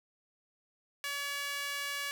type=tone with high-pass filter; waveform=sawtooth; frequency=568 Hz; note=C#5; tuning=42 cents sharp; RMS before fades=-37 dBFS; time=1.04-2.11 s; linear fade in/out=0 ms; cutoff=1800 Hz; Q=1.4; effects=none